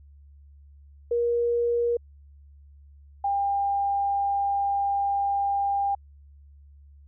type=tone pair in turn; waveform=sine; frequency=474.4 / 799.5 Hz; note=A#4 / G5; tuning=+30 / +34 cents; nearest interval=major sixth; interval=904 cents; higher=second; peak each=-21 / -22 dBFS; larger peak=first; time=1.11-1.97 / 3.24-5.95 s; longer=second; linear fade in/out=5 ms; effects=added 71 Hz sine -48 dBFS peak until 7.07 s